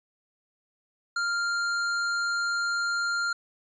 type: tone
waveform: square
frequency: 1396 Hz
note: F6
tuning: 1 cent flat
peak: -26 dBFS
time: 1.16-3.33 s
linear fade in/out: 5 ms
effects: resampled to 16000 Hz